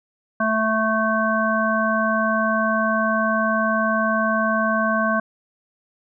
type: harmonic tone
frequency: 220 Hz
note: A3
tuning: in tune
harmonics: 1 / 3 / 5 / 7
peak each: -23 / -23 / -23 / -23 dBFS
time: 0.4-5.2 s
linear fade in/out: 5 ms
effects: none